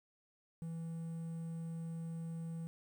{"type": "tone with quantisation", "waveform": "triangle", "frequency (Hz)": 164.81, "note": "E3", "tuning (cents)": 0, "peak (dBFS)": -38, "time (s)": [0.62, 2.67], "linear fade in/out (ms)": 0, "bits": 11, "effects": []}